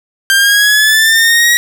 sawtooth linear sweep, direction up, 1578 to 1913 Hz, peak -3 dBFS, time 0.3-1.57 s, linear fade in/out 0 ms, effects none

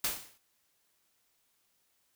white noise with exponential decay, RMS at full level -28 dBFS, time 0.04-0.38 s, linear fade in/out 5 ms, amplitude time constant 73 ms, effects white hiss -74 dBFS RMS until 2.15 s

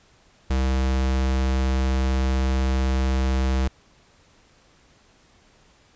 square tone, 65.41 Hz, C2, in tune, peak -20 dBFS, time 0.5-3.68 s, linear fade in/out 5 ms, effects pink hiss -57 dBFS RMS until 5.95 s + resampled to 16000 Hz

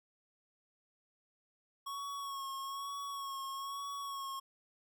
square tone with vibrato, 1104 Hz, C#6, 7 cents flat, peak -40 dBFS, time 1.86-4.4 s, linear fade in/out 10 ms, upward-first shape sine, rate 1.1 Hz, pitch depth 34 cents each way, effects none

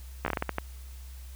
slowing click train, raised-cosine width 0.5 ms, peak -13 dBFS, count 9, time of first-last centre 0.25-0.584 s, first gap 13 ms, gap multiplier 1.32, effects added 64 Hz sine -41 dBFS peak until 1.35 s + white hiss -55 dBFS RMS until 1.35 s

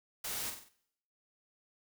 white noise with echo, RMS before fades -39 dBFS, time 0.24-0.5 s, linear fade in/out 5 ms, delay 47 ms, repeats 4, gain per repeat -6 dB, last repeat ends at 0.688 s, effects noise-tail reverb RT60 0.7 s tail -19 dB re dry

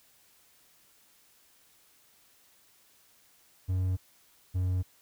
triangle tone pair in turn, 92.5 / 91.65 Hz, F#2 / F#2, 0 / -16 cents, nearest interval unison, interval 16 cents, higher first, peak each -24 dBFS, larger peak neither, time 3.68-3.97 / 4.54-4.83 s, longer neither, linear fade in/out 20 ms, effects white hiss -63 dBFS RMS until 5.01 s

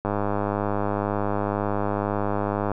click train, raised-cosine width 1 ms, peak -11 dBFS, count 273, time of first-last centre 0.05-2.717 s, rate 102 Hz, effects none

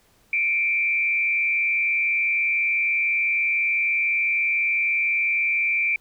sine tone with frequency modulation, 2348 Hz, D7, 1 cent flat, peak -19 dBFS, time 0.33-5.96 s, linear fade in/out 2 ms, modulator 146 Hz, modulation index 0.53, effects pink hiss -60 dBFS RMS until 6 s

